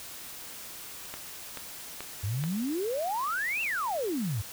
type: click train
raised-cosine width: 0.3 ms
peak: -21 dBFS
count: 4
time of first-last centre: 1.14-2.439 s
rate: 2.31 Hz
type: exponential two-way sweep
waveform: sine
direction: up then down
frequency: 92.5 to 2794 to 92.5 Hz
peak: -28 dBFS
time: 2.23-4.42 s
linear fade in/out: 10 ms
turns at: 3.62 s
effects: white hiss -43 dBFS RMS until 4.52 s